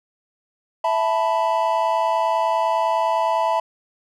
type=chord; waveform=triangle; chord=E suspended fourth; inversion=none; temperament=just; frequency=659.3 / 879 / 988.9 Hz; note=E5 / A5 / B5; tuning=0 / -2 / +2 cents; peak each=-20 dBFS; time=0.84-3.6 s; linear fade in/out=5 ms; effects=none